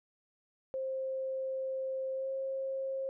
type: tone with pitch glide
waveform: sine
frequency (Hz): 528 to 535.1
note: C5 to C5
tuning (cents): +16 to +39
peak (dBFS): -33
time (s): 0.74-3.09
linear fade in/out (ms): 0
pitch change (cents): +23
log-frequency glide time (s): 2.14-2.29
effects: none